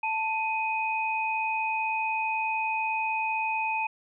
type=tone pair together; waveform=sine; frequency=884.6 / 2502 Hz; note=A5 / D#7; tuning=+9 / +9 cents; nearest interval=octave + tritone; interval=1800 cents; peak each=-28 / -29 dBFS; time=0.03-3.87 s; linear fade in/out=5 ms; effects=none